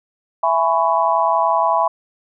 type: chord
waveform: sine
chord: C# minor seventh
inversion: first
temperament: just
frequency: 665.2 / 831.5 / 997.9 / 1108.7 Hz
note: E5 / G#5 / B5 / C#6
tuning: +16 / +2 / +18 / 0 cents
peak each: -19 / -20 / -17 / -22 dBFS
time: 0.43-1.88 s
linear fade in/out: 5 ms
effects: none